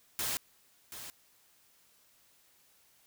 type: noise with echo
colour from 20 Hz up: white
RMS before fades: -34 dBFS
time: 0.19-0.37 s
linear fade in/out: 0 ms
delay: 730 ms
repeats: 1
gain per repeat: -11 dB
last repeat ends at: 1.1 s
effects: white hiss -66 dBFS RMS until 3.06 s